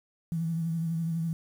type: tone with vibrato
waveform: sine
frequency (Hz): 164.81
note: E3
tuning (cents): 0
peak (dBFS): -27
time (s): 0.32-1.33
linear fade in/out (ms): 0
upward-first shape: triangle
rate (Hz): 12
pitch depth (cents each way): 51
effects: 9-bit